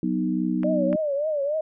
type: chord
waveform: sine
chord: B major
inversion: second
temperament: equal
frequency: 185 / 246.9 / 311.1 Hz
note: F#3 / B3 / D#4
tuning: 0 / 0 / 0 cents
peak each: -26 dBFS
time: 0.03-0.96 s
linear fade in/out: 2 ms
type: clicks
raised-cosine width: 0.5 ms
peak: -21 / -20 dBFS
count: 2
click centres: 0.633 / 0.929 s
type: tone with vibrato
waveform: sine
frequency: 590 Hz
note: D5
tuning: 8 cents sharp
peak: -22 dBFS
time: 0.64-1.61 s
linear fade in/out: 5 ms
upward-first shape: triangle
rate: 3.5 Hz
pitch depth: 140 cents each way
effects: none